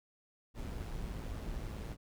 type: noise with amplitude modulation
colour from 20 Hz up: brown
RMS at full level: -39 dBFS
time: 0.54-1.97 s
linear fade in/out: 50 ms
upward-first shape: sine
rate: 112 Hz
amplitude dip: 45%
effects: none